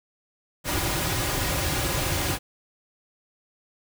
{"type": "noise with comb filter", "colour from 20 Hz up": "pink", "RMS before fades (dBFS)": -26, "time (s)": [0.64, 2.39], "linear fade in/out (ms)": 50, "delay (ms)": 4.5, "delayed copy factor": -0.6, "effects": []}